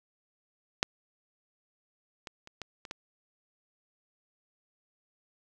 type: clicks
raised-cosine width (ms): 0.2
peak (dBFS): -7 / -23 / -30 / -21 / -26 / -20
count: 6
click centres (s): 0.829 / 2.272 / 2.474 / 2.617 / 2.852 / 2.911
effects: none